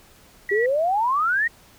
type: tone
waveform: sine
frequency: 1938 Hz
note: B6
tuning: 33 cents flat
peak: -23 dBFS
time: 0.49-0.66 s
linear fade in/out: 2 ms
type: exponential sweep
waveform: sine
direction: up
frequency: 391.2 to 1920 Hz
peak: -18 dBFS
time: 0.51-1.48 s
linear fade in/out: 10 ms
effects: pink hiss -52 dBFS RMS until 1.78 s